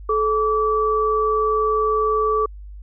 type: tone pair together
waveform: sine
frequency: 432.3 / 1154 Hz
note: A4 / D6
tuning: -31 / -31 cents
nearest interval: octave + perfect fourth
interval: 1700 cents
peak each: -19 dBFS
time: 0.09-2.46 s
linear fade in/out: 5 ms
effects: added 50 Hz sine -34 dBFS peak until 2.82 s

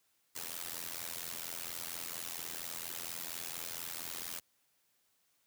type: noise with amplitude modulation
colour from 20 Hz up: white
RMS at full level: -38 dBFS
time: 0.35-4.4 s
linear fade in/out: 10 ms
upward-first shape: sine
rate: 84.3 Hz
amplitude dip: 100%
effects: white hiss -75 dBFS RMS until 5.46 s + high-pass 60 Hz 12 dB/octave

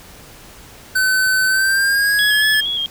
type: tone with pitch glide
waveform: square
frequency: 1521 to 1727.1 Hz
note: F#6 to A6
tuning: +47 to -33 cents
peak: -14 dBFS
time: 0.95-2.61 s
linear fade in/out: 10 ms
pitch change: +220 cents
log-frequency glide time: 1.47-2.47 s
type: tone with vibrato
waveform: sine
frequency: 3284 Hz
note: G#7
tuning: 20 cents flat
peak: -18 dBFS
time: 2.19-2.86 s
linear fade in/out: 0 ms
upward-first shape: square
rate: 4.3 Hz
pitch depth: 32 cents each way
effects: pink hiss -41 dBFS RMS until 2.9 s

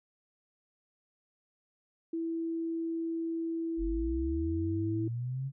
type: tone with pitch glide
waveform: sine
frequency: 329.6 to 327.5 Hz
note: E4 to E4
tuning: 0 to -11 cents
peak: -31 dBFS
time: 2.13-5.08 s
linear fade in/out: 5 ms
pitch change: -11 cents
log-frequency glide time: 4.1-4.58 s
type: linear sweep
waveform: sine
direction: up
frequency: 42.92 to 138.59 Hz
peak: -32 dBFS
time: 3.77-5.52 s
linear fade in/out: 50 ms
effects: none

